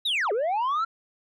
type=linear two-way sweep; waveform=sine; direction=down then up; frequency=3956 to 392 to 1379 Hz; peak=-20 dBFS; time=0.05-0.85 s; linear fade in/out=10 ms; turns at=0.32 s; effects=tanh soft clip ceiling -22 dBFS